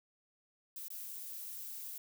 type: noise with dropouts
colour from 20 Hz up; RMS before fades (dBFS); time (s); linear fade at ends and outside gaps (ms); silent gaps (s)
violet; -45; 0.76-1.98; 2; 0.883-0.903
effects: none